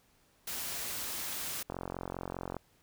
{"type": "noise", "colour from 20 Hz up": "white", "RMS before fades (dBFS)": -38, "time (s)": [0.47, 1.63], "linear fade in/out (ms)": 5}
{"type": "click train", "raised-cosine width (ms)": 1, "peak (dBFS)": -23, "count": 40, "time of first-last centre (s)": [1.7, 2.567], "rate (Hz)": 45}
{"effects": ["pink hiss -68 dBFS RMS until 2.82 s"]}